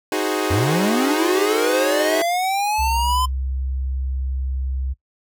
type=chord; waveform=sawtooth; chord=Ab dominant seventh; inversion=second; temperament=equal; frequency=311.1 / 370 / 415.3 / 523.3 Hz; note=Eb4 / Gb4 / Ab4 / C5; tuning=0 / 0 / 0 / 0 cents; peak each=-20 / -20 / -21 / -26 dBFS; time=0.12-2.22 s; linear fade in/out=2 ms
type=linear sweep; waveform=square; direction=up; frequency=82.41 to 1029 Hz; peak=-19 dBFS; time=0.5-3.26 s; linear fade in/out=10 ms
type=tone; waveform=sine; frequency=65.7 Hz; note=C2; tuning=8 cents sharp; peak=-21 dBFS; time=2.78-4.94 s; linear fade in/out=20 ms
effects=noise-tail reverb RT60 0.1 s tail -20 dB re dry